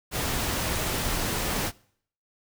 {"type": "noise", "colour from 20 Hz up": "pink", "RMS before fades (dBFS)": -28, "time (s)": [0.11, 1.72], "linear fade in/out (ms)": 50, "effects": ["noise-tail reverb RT60 0.6 s tail -23 dB re dry"]}